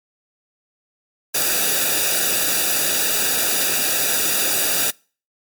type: noise with comb filter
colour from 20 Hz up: white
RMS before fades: -19 dBFS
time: 1.34-4.91 s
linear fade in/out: 10 ms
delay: 0.94 ms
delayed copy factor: -0.8
effects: noise-tail reverb RT60 0.4 s tail -26 dB re dry + MP3 96 kbps